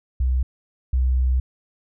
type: tone pair in turn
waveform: sine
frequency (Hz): 63.7 / 63.7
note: C2 / C2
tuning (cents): -46 / -46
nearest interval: unison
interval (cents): 0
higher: neither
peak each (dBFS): -17 / -16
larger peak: second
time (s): 0.2-0.43 / 0.93-1.4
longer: second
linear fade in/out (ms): 5
effects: none